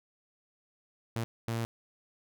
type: tone bursts at uneven times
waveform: sawtooth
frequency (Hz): 115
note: A#2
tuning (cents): -23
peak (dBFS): -27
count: 2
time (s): 1.16-1.24 / 1.48-1.65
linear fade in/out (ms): 0
effects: none